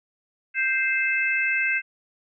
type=harmonic tone; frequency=523.3 Hz; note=C5; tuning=in tune; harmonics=3 / 4 / 5; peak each=-25 / -25 / -25 dBFS; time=0.54-1.82 s; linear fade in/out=50 ms; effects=none